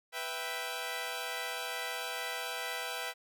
10% pulse chord, E minor, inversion second, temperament equal, 493.9 / 659.3 / 784 Hz, B4 / E5 / G5, 0 / 0 / 0 cents, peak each -32 dBFS, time 0.12-3.14 s, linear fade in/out 50 ms, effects none

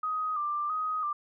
sine tone with vibrato, 1219 Hz, D#6, 36 cents flat, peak -28 dBFS, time 0.03-1.13 s, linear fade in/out 5 ms, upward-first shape square, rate 1.5 Hz, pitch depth 50 cents each way, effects none

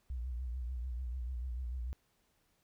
sine tone with vibrato, 61.74 Hz, B1, in tune, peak -36 dBFS, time 0.1-1.93 s, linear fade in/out 0 ms, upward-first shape triangle, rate 6.8 Hz, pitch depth 120 cents each way, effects pink hiss -75 dBFS RMS until 2.63 s

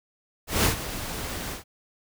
pink noise with ADSR envelope, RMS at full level -20 dBFS, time 0.47-1.64 s, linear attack 170 ms, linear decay 110 ms, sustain -13 dB, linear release 120 ms, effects none

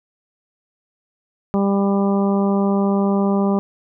harmonic tone, 198.4 Hz, G3, 21 cents sharp, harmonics 1 / 2 / 3 / 4 / 5 / 6, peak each -16 / -22 / -26 / -28 / -30 / -32 dBFS, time 1.54-3.59 s, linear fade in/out 0 ms, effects none

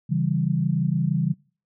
sine chord, C# diminished, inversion none, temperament equal, 138.59 / 164.81 / 196 Hz, C#3 / E3 / G3, 0 / 0 / 0 cents, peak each -24 / -23 / -27 dBFS, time 0.09-1.34 s, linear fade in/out 20 ms, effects noise-tail reverb RT60 0.4 s tail -24 dB re dry

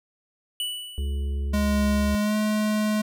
square tone with exponential decay, 2960 Hz, F#7, in tune, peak -25 dBFS, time 0.6-1.52 s, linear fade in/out 1 ms, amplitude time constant 200 ms
harmonic tone, 69.9 Hz, C#2, 15 cents sharp, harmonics 1 / 3 / 5 / 6, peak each -24 / -41 / -45 / -45 dBFS, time 0.98-2.15 s, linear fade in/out 0 ms
square tone with pitch glide, 207.7 to 212.9 Hz, G#3 to G#3, 0 to +43 cents, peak -22 dBFS, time 1.53-3.02 s, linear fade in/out 10 ms, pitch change +43 cents, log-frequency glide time 2.19-2.36 s
effects none

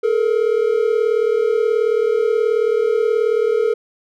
triangle tone pair together, 427.6 / 466.2 Hz, A4 / A#4, -49 / 0 cents, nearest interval minor second, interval 149 cents, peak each -15 dBFS, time 0.03-3.74 s, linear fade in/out 10 ms, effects none

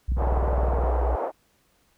sine tone with pitch glide, 62 to 60.34 Hz, B1 to B1, +7 to -40 cents, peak -21 dBFS, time 0.08-1.16 s, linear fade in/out 10 ms, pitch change -47 cents, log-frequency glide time 0.7-1.01 s
click train, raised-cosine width 5 ms, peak -20 dBFS, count 15, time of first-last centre 0.12-0.838 s, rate 19.5 Hz
white band-pass noise, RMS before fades -29 dBFS, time 0.16-1.32 s, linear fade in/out 50 ms, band 390 to 840 Hz, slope 24 dB/octave
effects pink hiss -65 dBFS RMS until 1.97 s

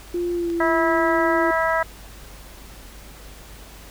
sine tone with pitch glide, 349.2 to 338.3 Hz, F4 to E4, 0 to +45 cents, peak -21 dBFS, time 0.14-1.51 s, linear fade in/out 5 ms, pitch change -55 cents, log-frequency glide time 0.33-0.53 s
click, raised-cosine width 0.2 ms, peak -23 dBFS, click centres 0.501 s
harmonic tone, 325.6 Hz, E4, 21 cents flat, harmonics 2 / 3 / 4 / 5 / 6, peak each -22 / -24 / -25 / -26 / -27 dBFS, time 0.6-1.83 s, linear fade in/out 5 ms
effects added 50 Hz sine -42 dBFS peak until 3.9 s + pink hiss -44 dBFS RMS until 3.9 s

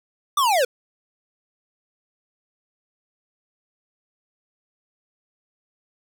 square linear sweep, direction down, 1206 to 466.2 Hz, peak -17 dBFS, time 0.37-0.65 s, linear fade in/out 5 ms, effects none

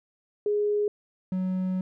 sine / triangle tone pair in turn, 415.3 / 185.69 Hz, G#4 / F#3, 0 / +6 cents, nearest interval octave + major second, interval 1394 cents, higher first, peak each -22 / -23 dBFS, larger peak first, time 0.46-0.88 / 1.32-1.81 s, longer second, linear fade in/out 2 ms, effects none

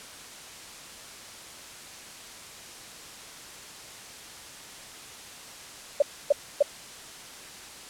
sine tone bursts, 576 Hz, D5, 34 cents flat, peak -15 dBFS, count 3, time 6-6.626 s, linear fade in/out 5 ms, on 22 ms, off 280 ms, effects white hiss -44 dBFS RMS until 7.89 s + low-pass 9000 Hz 12 dB/octave

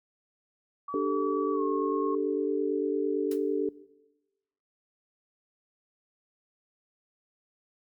sine tone with pitch glide, 1143 to 1088.2 Hz, D6 to C#6, -47 to -32 cents, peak -34 dBFS, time 0.88-2.15 s, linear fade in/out 5 ms, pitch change -85 cents, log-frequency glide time 1.53-1.62 s
sine chord, D suspended fourth, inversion none, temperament just, 293.7 / 391.6 / 440.5 Hz, D4 / G4 / A4, 0 / -2 / +2 cents, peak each -30 dBFS, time 0.94-3.69 s, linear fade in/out 2 ms
white noise with exponential decay, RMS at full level -40 dBFS, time 3.31-3.42 s, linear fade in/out 5 ms, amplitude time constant 23 ms
effects noise-tail reverb RT60 1.0 s tail -18 dB re dry

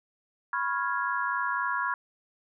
sine chord, C# dominant seventh, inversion third, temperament equal with one note detuned, 987.8 / 1091.6 / 1396.9 / 1661.2 Hz, B5 / C#6 / E#6 / G#6, 0 / -27 / 0 / 0 cents, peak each -32 dBFS, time 0.53-1.94 s, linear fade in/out 2 ms, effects none

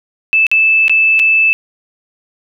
sine tone with dropouts, 2629 Hz, E7, 5 cents flat, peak -7 dBFS, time 0.33-1.53 s, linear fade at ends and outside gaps 0 ms, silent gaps 0.467-0.515 / 0.881-0.896 / 1.193-1.197 s, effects none

